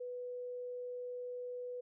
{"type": "tone", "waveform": "sine", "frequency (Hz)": 493.9, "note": "B4", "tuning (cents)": 0, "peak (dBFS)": -40, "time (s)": [0, 1.81], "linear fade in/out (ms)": 10, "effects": []}